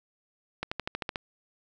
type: accelerating click train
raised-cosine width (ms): 0.3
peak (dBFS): -15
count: 8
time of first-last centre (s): 0.63-1.158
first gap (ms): 85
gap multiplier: 0.96
effects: none